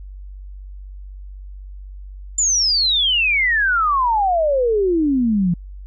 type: exponential sweep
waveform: sine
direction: down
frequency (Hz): 7250 to 167.4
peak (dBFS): -14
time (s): 2.38-5.54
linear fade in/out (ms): 5
effects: added 48 Hz sine -32 dBFS peak until 5.86 s